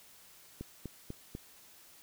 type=click train; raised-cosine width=3 ms; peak=-27 dBFS; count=4; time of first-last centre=0.61-1.351 s; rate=4.05 Hz; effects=white hiss -58 dBFS RMS until 2.02 s